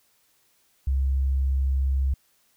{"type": "tone", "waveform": "sine", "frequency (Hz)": 67.1, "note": "C2", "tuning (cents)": 44, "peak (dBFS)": -20, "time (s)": [0.87, 2.14], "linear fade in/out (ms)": 5, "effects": ["white hiss -65 dBFS RMS until 2.56 s"]}